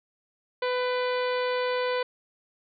harmonic tone with a mistuned harmonic, 499.4 Hz, B4, 19 cents sharp, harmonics 1 / 2 / 3 / 4 / 5 / 6 / 7 / 8 / 9, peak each -26 / -32 / -36 / -38 / -40 / -42 / -43 / -44 / -45 dBFS, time 0.62-2.03 s, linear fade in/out 5 ms, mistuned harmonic 5, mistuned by -51 cents, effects none

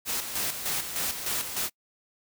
white noise with tremolo, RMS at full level -29 dBFS, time 0.05-1.7 s, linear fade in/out 50 ms, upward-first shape square, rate 3.3 Hz, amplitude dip 55%, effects noise-tail reverb RT60 0.1 s tail -26 dB re dry

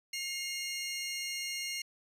20% pulse tone pair together, 2145 / 2815 Hz, C7 / F7, +42 / +13 cents, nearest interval perfect fourth, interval 471 cents, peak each -32 / -35 dBFS, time 0.13-1.82 s, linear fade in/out 5 ms, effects resampled to 32000 Hz

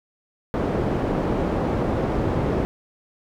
white low-pass noise, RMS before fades -23 dBFS, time 0.54-2.65 s, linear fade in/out 0 ms, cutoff 480 Hz, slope 12 dB/octave, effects none

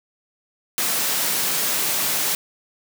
white high-pass noise, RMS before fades -22 dBFS, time 0.78-2.35 s, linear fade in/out 0 ms, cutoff 120 Hz, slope 96 dB/octave, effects none

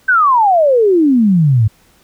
sine exponential sweep, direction down, 1568 to 102.4 Hz, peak -7 dBFS, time 0.08-1.68 s, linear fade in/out 10 ms, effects pink hiss -51 dBFS RMS until 2.03 s

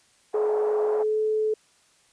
white band-pass noise, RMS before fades -34 dBFS, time 0.33-1.04 s, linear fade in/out 20 ms, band 470 to 870 Hz, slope 24 dB/octave
sine tone with pitch glide, 424.5 to 432.4 Hz, G#4 to A4, +38 to -30 cents, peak -21 dBFS, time 0.34-1.54 s, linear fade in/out 5 ms, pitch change +32 cents, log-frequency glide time 0.83-1.2 s
effects white hiss -61 dBFS RMS until 2.12 s + resampled to 22050 Hz

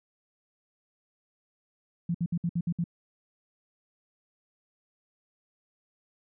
sine tone bursts, 170.9 Hz, F3, 37 cents flat, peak -25 dBFS, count 7, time 2.09-2.841 s, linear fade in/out 5 ms, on 55 ms, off 61 ms, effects none

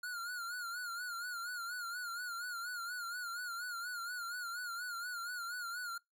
square tone with vibrato, 1426 Hz, F6, 36 cents sharp, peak -40 dBFS, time 0.03-5.98 s, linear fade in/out 5 ms, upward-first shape sine, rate 4.2 Hz, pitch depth 75 cents each way, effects noise-tail reverb RT60 0.2 s tail -26 dB re dry

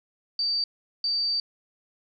sine tone bursts at uneven times, 4629 Hz, D8, 26 cents flat, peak -23 dBFS, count 2, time 0.39-0.64 / 1.04-1.4 s, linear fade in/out 2 ms, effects none

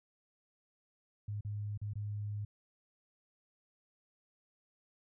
sine tone with dropouts, 103.83 Hz, G#2, in tune, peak -36 dBFS, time 1.28-2.45 s, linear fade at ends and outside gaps 5 ms, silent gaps 1.409-1.448 / 1.776-1.815 / 1.935-1.955 s, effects none

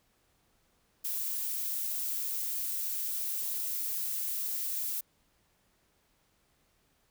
violet noise, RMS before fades -34 dBFS, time 1.04-5.01 s, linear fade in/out 10 ms, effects pink hiss -71 dBFS RMS until 7.1 s

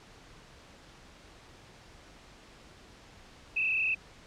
sine tone with frequency modulation, 2600 Hz, E7, 24 cents flat, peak -26 dBFS, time 3.56-3.95 s, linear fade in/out 10 ms, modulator 32.8 Hz, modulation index 2.8, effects pink hiss -54 dBFS RMS until 4.26 s + low-pass 6000 Hz 12 dB/octave

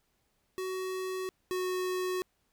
square tone pair in turn, 374 / 367.8 Hz, F#4 / F#4, +19 / -10 cents, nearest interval unison, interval 29 cents, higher first, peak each -34 / -31 dBFS, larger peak second, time 0.58-1.29 / 1.51-2.22 s, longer neither, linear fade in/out 0 ms, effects pink hiss -75 dBFS RMS until 2.52 s

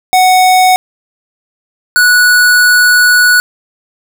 square tone pair in turn, 741 / 1470.9 Hz, F#5 / F#6, +2 / -11 cents, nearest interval octave, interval 1187 cents, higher second, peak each -5 dBFS, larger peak neither, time 0.13-0.76 / 1.96-3.4 s, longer second, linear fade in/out 0 ms, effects none

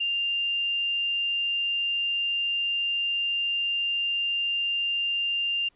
sine tone, 2794 Hz, F7, in tune, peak -24 dBFS, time 0-5.69 s, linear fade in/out 10 ms, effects pink hiss -66 dBFS RMS until 5.75 s + resampled to 8000 Hz

